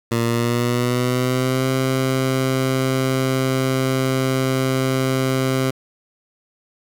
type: tone with pitch glide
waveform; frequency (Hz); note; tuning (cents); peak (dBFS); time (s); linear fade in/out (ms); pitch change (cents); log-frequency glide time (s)
15% pulse; 116.54 to 131.57; A#2 to C3; 0 to +10; -11; 0.11-5.71; 10; +210; 0.22-1.68
effects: 7-bit